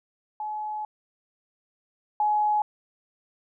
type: tone pair in turn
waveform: sine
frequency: 851 / 842.7 Hz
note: G#5 / G#5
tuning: +42 / +25 cents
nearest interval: unison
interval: 17 cents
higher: first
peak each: -29 / -20 dBFS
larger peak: second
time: 0.4-0.85 / 2.2-2.62 s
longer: first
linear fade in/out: 2 ms
effects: none